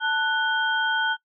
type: tone cluster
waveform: sine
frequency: 883 / 1482 / 3186 Hz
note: A5 / F#6 / G7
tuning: +6 / +2 / +27 cents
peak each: -27 / -22 / -29 dBFS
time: 0-1.17 s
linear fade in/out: 50 ms
effects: noise-tail reverb RT60 0.1 s tail -21 dB re dry